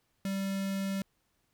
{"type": "tone with notch filter", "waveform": "square", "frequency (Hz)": 194.8, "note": "G3", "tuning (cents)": -11, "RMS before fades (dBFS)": -33, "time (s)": [0.25, 1.02], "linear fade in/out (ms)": 2, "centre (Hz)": 860, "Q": 1.5, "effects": ["pink hiss -75 dBFS RMS until 1.53 s"]}